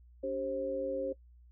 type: tone cluster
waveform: sine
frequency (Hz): 284.8 / 389.5 / 532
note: C#4 / G4 / C5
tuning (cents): +47 / -11 / +29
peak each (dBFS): -40 / -40 / -33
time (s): 0.23-1.13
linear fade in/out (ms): 10
effects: noise-tail reverb RT60 0.1 s tail -20 dB re dry + added 60 Hz sine -55 dBFS peak until 1.51 s